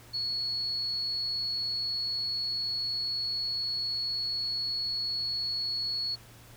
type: tone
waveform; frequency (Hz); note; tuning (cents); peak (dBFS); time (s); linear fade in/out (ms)
sine; 4372; C#8; -25; -29; 0.13-6.16; 20
effects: added 116 Hz sine -53 dBFS peak until 6.56 s + pink hiss -54 dBFS RMS until 6.56 s